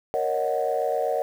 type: chord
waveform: sine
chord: D# minor seventh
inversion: second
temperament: equal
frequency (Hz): 466.2 / 554.4 / 622.3 / 740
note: A#4 / C#5 / D#5 / F#5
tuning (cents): 0 / 0 / 0 / 0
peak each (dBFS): -27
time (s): 0.14-1.22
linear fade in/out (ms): 0
effects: tanh soft clip ceiling -14 dBFS + 8-bit